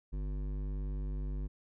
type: tone with hard clipping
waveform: sine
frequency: 49.47 Hz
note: G1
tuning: 17 cents sharp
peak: -36 dBFS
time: 0.12-1.48 s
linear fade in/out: 20 ms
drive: 13 dB
effects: none